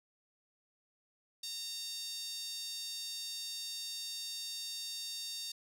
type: tone with high-pass filter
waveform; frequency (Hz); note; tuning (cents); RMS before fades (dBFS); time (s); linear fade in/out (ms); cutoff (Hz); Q
5% pulse; 920; A#5; -23; -42; 1.43-5.52; 5; 4100; 4.6
effects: none